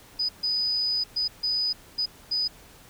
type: tone bursts at uneven times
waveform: sine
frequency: 4978 Hz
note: D#8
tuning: in tune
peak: -23 dBFS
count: 6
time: 0.19-0.29 / 0.43-1.04 / 1.16-1.28 / 1.43-1.73 / 1.98-2.06 / 2.31-2.48 s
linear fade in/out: 10 ms
effects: pink hiss -51 dBFS RMS until 2.89 s